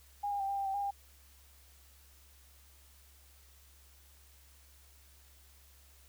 sine tone with pitch steps, 816 / 808 / 783 / 796 / 791 / 776 / 807 / 800 Hz, G#5 / G#5 / G5 / G5 / G5 / G5 / G#5 / G5, -31 / -48 / -2 / +26 / +15 / -18 / -50 / +35 cents, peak -32 dBFS, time 0.23-0.91 s, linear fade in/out 10 ms, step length 85 ms, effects added 68 Hz sine -60 dBFS peak until 6.08 s + white hiss -63 dBFS RMS until 6.08 s

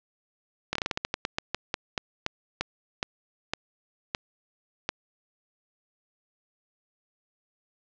slowing click train, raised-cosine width 0.2 ms, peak -9 dBFS, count 20, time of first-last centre 0.73-4.89 s, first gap 24 ms, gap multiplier 1.21, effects low-pass 5000 Hz 12 dB/octave

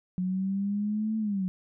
sine linear two-way sweep, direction up then down, 181.1 to 221.1 to 181.1 Hz, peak -26 dBFS, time 0.18-1.48 s, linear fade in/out 0 ms, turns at 1.18 s, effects none

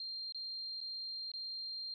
sine tone with dropouts, 4186 Hz, C8, in tune, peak -40 dBFS, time 0-1.94 s, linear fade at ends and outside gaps 2 ms, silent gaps 0.323-0.346 / 0.805-0.812 / 1.317-1.337 s, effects none

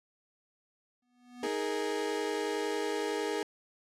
square tone with exponential growth, 245.7 Hz, B3, 9 cents flat, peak -39 dBFS, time 1.02-1.47 s, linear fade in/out 5 ms, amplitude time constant 97 ms
35% pulse chord, D# suspended fourth, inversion none, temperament equal with one note detuned, 314.2 / 415.3 / 466.2 Hz, D#4 / G#4 / A#4, +17 / 0 / 0 cents, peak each -36 / -32 / -34 dBFS, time 1.43-3.43 s, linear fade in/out 2 ms
effects low-pass 9000 Hz 12 dB/octave

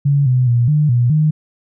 sine tone with pitch steps, 141.7 / 126.7 / 119.7 / 150.2 / 121.2 / 153.9 Hz, C#3 / B2 / A#2 / D3 / B2 / D#3, +38 / +45 / +46 / +39 / -32 / -19 cents, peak -10 dBFS, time 0.05-1.31 s, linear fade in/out 10 ms, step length 210 ms, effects none

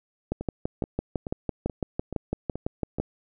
two click trains, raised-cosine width 2 ms, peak -19 / -13 dBFS, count 7 / 17, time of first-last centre 0.41-2.985 / 0.32-3 s, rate 2.33 / 5.97 Hz, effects none

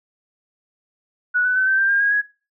sine tone with pitch steps, 1470 / 1496.6 / 1523.6 / 1551.1 / 1579.2 / 1607.7 / 1636.7 / 1666.3 Hz, F#6 / F#6 / G6 / G6 / G6 / G6 / G#6 / G#6, -12 / +19 / -50 / -19 / +12 / +43 / -26 / +5 cents, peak -15 dBFS, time 1.34-2.22 s, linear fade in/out 20 ms, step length 110 ms, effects noise-tail reverb RT60 0.3 s tail -17 dB re dry

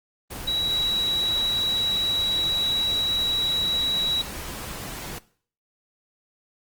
sine tone in noise, 3888 Hz, B7, 28 cents flat, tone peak -21 dBFS, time 0.47-4.22 s, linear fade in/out 10 ms, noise pink, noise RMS -35 dBFS, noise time 0.3-5.19 s, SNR +11 dB, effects noise-tail reverb RT60 0.5 s tail -19 dB re dry + Opus 24 kbps

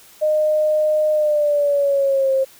sine tone with pitch glide, 613 to 533.6 Hz, D#5 to C5, -26 to +34 cents, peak -14 dBFS, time 0.21-2.45 s, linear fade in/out 20 ms, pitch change -240 cents, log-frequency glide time 1.12-2.32 s, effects white hiss -47 dBFS RMS until 2.59 s

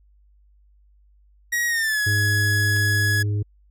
45% pulse tone with pitch glide, 1899 to 1682.1 Hz, A#6 to G#6, +32 to +22 cents, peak -20 dBFS, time 1.52-3.23 s, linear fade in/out 10 ms, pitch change -210 cents, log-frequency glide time 1.67-2.01 s
harmonic tone, 103.7 Hz, G#2, 2 cents flat, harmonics 1 / 3 / 4, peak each -20 / -36 / -38 dBFS, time 2.06-3.43 s, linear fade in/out 10 ms
clicks, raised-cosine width 0.3 ms, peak -28 / -27 dBFS, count 2, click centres 2.764 / 2.767 s
effects added 50 Hz sine -53 dBFS peak until 3.7 s

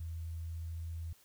sine tone, 82.41 Hz, E2, in tune, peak -38 dBFS, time 0-1.13 s, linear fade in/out 5 ms, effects white hiss -65 dBFS RMS until 1.24 s

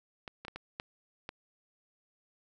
clicks, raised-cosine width 0.3 ms, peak -25 / -27 / -24 / -25 / -20 / -23 dBFS, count 6, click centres 0.278 / 0.45 / 0.482 / 0.56 / 0.799 / 1.291 s, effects none

